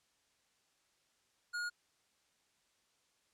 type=tone; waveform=square; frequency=1434 Hz; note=F6; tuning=45 cents sharp; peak=-37 dBFS; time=1.53-1.7 s; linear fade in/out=20 ms; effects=white hiss -75 dBFS RMS until 3.33 s + low-pass 8000 Hz 12 dB/octave